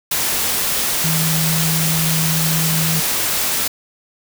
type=tone in noise; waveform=sine; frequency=160.6 Hz; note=E3; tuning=45 cents flat; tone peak=-18 dBFS; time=1.04-3 s; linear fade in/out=5 ms; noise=white; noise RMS=-19 dBFS; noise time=0.11-3.68 s; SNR=-2 dB; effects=none